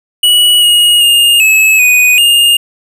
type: tone with pitch steps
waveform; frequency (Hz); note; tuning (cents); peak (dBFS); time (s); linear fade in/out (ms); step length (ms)
square; 2931 / 2881 / 2830 / 2587 / 2484 / 2828; F#7 / F#7 / F7 / E7 / D#7 / F7; -17 / -47 / +22 / -33 / -3 / +21; -5; 0.23-2.57; 5; 390
effects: none